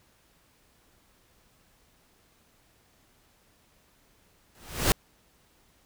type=noise with exponential growth; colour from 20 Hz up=pink; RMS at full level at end=-19 dBFS; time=4.55-4.92 s; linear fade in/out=0 ms; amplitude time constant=79 ms; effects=pink hiss -64 dBFS RMS until 5.85 s